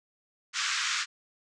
pink band-pass noise, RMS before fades -30 dBFS, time 0.53-1.06 s, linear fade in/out 50 ms, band 1200 to 7300 Hz, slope 48 dB/octave, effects none

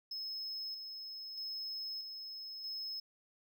triangle tone with tremolo, 5180 Hz, E8, 31 cents flat, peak -38 dBFS, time 0.11-3 s, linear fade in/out 5 ms, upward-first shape square, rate 0.79 Hz, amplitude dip 40%, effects none

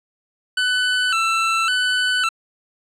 25% pulse tone with vibrato, 1414 Hz, F6, 21 cents sharp, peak -13 dBFS, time 0.57-2.29 s, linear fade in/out 5 ms, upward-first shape square, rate 0.9 Hz, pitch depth 100 cents each way, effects low-pass 7000 Hz 12 dB/octave

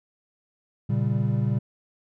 triangle chord, G diminished, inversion first, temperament equal, 116.54 / 138.59 / 196 Hz, Bb2 / Db3 / G3, 0 / 0 / 0 cents, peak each -22 / -24 / -26 dBFS, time 0.89-1.59 s, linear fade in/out 10 ms, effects none

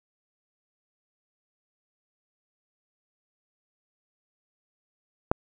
click, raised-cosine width 1 ms, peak -6 dBFS, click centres 5.315 s, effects none

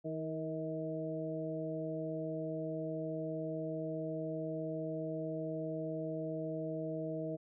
harmonic tone with a mistuned harmonic, 159.2 Hz, D#3, 40 cents sharp, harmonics 1 / 2 / 3 / 4, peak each -42 / -41 / -43 / -41 dBFS, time 0.04-7.37 s, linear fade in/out 20 ms, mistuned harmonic 3, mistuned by -28 cents, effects none

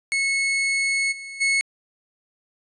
40% pulse tone with level steps, 2191 Hz, C#7, 21 cents flat, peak -19 / -33 / -17 dBFS, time 0.12-1.61 s, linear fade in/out 0 ms, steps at 1.11 / 1.4 s, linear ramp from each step 20 ms, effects resampled to 24000 Hz

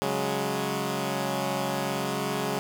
10% pulse chord, C# suspended fourth, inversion none, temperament equal, 138.59 / 185 / 207.7 Hz, C#3 / F#3 / G#3, 0 / 0 / 0 cents, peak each -23 dBFS, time 0.02-2.59 s, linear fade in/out 0 ms, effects none

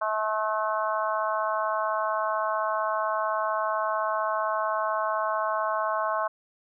harmonic tone, 215.7 Hz, A3, 34 cents flat, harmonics 3 / 4 / 5 / 6 / 7, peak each -29 / -33 / -28 / -34 / -35 dBFS, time 0.01-6.28 s, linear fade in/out 10 ms, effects none

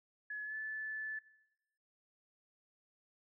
sine tone with pitch glide, 1700 to 1741.7 Hz, G#6 to A6, +40 to -18 cents, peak -39 dBFS, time 0.3-1.19 s, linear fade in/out 5 ms, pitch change +42 cents, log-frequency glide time 0.44-0.55 s, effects noise-tail reverb RT60 0.9 s tail -18 dB re dry

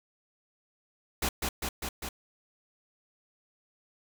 pink noise with echo, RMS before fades -29 dBFS, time 1.22-1.29 s, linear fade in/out 5 ms, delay 200 ms, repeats 4, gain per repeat -2 dB, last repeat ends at 2.09 s, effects none

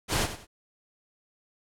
pink noise with echo, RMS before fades -26 dBFS, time 0.08-0.28 s, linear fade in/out 50 ms, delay 95 ms, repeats 2, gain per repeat -11 dB, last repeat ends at 0.47 s, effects low-pass 11000 Hz 12 dB/octave

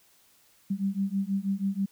sine beating tone pair, 193 / 199.2 Hz, G3 / G3, -27 / +28 cents, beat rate 6.2 Hz, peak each -29 dBFS, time 0.7-1.86 s, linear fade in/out 10 ms, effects white hiss -62 dBFS RMS until 1.91 s

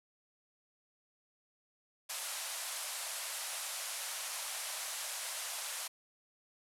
white band-pass noise, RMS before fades -41 dBFS, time 2.09-5.88 s, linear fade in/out 10 ms, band 550 to 12000 Hz, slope 48 dB/octave, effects none

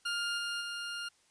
20% pulse tone with level steps, 1408 Hz, F6, 14 cents sharp, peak -27 / -29 / -32 dBFS, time 0.05-1.09 s, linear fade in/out 10 ms, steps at 0.37 / 0.6 s, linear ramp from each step 20 ms, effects white hiss -68 dBFS RMS until 1.3 s + resampled to 22050 Hz

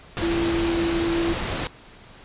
sine tone in noise, 336.6 Hz, E4, 36 cents sharp, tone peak -21 dBFS, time 0.22-1.33 s, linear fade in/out 0 ms, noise pink, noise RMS -27 dBFS, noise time 0.17-1.67 s, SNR +3 dB, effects pink hiss -47 dBFS RMS until 2.24 s + resampled to 8000 Hz

